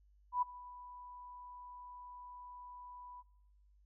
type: tone with ADSR envelope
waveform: sine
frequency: 987.8 Hz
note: B5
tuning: in tune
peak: -28 dBFS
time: 0.32-3.23 s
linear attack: 100 ms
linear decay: 12 ms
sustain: -21 dB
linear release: 35 ms
effects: noise-tail reverb RT60 1.0 s tail -24 dB re dry + added 50 Hz sine -64 dBFS peak until 3.85 s